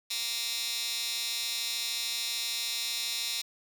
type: tone with high-pass filter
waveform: 15% pulse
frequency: 233.1 Hz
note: A#3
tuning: in tune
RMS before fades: -33 dBFS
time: 0.1-3.42 s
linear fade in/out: 10 ms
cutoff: 3900 Hz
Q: 1.9
effects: none